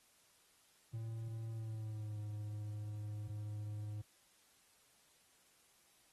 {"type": "tone with pitch glide", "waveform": "triangle", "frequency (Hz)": [112.8, 105.25], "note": ["A2", "G#2"], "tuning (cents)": [44, 24], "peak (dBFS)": -39, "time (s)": [0.93, 4.02], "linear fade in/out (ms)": 10, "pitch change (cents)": -120, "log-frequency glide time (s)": [1.5, 2.18], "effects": ["white hiss -70 dBFS RMS until 6.12 s", "AAC 32 kbps"]}